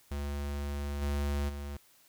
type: tone with level steps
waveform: square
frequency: 71.6 Hz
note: D2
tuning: 43 cents flat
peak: -34 / -30 / -38 dBFS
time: 0.11-1.77 s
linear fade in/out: 5 ms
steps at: 1.01 / 1.48 s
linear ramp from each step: 20 ms
effects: white hiss -63 dBFS RMS until 2.08 s